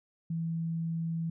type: tone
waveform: sine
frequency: 164.81 Hz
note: E3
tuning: in tune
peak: -30 dBFS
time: 0.3-1.3 s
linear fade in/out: 5 ms
effects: none